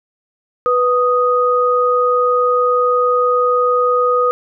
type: tone pair together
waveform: sine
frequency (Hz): 493.9 / 1244.6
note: B4 / D#6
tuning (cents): 0 / 0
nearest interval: octave + major third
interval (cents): 1600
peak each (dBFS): -14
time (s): 0.66-4.31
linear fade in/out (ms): 0
effects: none